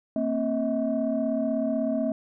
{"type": "tone cluster", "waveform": "sine", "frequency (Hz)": [230.1, 266.3, 638], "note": ["A#3", "C4", "D#5"], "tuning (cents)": [-22, 31, 43], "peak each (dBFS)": -27, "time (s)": [0.16, 2.12], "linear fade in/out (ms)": 2, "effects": ["tanh soft clip ceiling -16 dBFS"]}